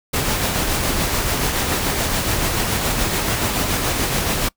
pink noise with tremolo, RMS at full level -19 dBFS, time 0.13-4.49 s, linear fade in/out 10 ms, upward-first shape sine, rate 7 Hz, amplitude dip 30%, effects noise-tail reverb RT60 0.1 s tail -24 dB re dry

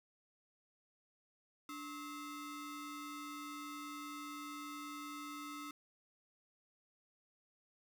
35% pulse ring-modulated tone, 791 Hz, G5, 15 cents sharp, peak -40 dBFS, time 1.69-5.71 s, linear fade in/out 2 ms, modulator 499 Hz, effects none

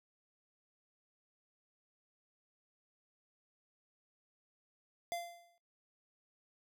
square tone with exponential decay, 690 Hz, F5, 21 cents flat, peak -35 dBFS, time 5.12-5.58 s, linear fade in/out 0 ms, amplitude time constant 100 ms, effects noise-tail reverb RT60 0.4 s tail -26 dB re dry

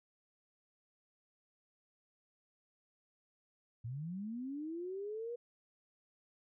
sine linear sweep, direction up, 109.1 to 485 Hz, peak -39 dBFS, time 3.84-5.36 s, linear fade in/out 10 ms, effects none

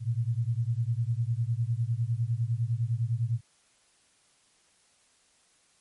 sine beating tone pair, 112.3 / 122.2 Hz, A2 / B2, +36 / -18 cents, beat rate 9.9 Hz, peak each -28 / -29 dBFS, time 0-3.41 s, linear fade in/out 50 ms, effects white hiss -65 dBFS RMS until 5.8 s + MP3 48 kbps

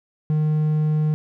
triangle tone, 153.4 Hz, D#3, 24 cents flat, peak -15 dBFS, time 0.3-1.14 s, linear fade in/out 0 ms, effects none

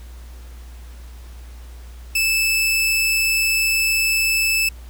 sawtooth tone, 2627 Hz, E7, 7 cents flat, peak -13 dBFS, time 2.15-4.69 s, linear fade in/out 5 ms, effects added 60 Hz sine -35 dBFS peak until 4.89 s + pink hiss -49 dBFS RMS until 4.89 s

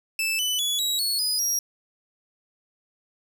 sawtooth tone with pitch steps, 2637 / 2994 / 3400 / 3861 / 4384 / 4978 / 5653 Hz, E7 / F#7 / G#7 / B7 / C#8 / D#8 / F8, 0 / +20 / +40 / -40 / -20 / 0 / +20 cents, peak -20 dBFS, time 0.19-1.59 s, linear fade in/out 2 ms, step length 200 ms, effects none

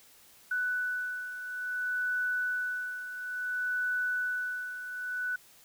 sine beating tone pair, 1488 / 1488.58 Hz, F#6 / F#6, +9 / +10 cents, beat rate 0.58 Hz, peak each -31 / -37 dBFS, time 0.51-5.36 s, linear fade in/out 5 ms, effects white hiss -58 dBFS RMS until 5.64 s

